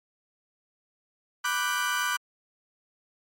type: chord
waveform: 35% pulse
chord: G major seventh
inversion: first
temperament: equal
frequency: 987.8 / 1174.7 / 1480 / 1568 Hz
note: B5 / D6 / F#6 / G6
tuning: 0 / 0 / 0 / 0 cents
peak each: -32 / -29 / -27 / -32 dBFS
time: 1.44-2.17 s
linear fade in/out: 10 ms
effects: MP3 64 kbps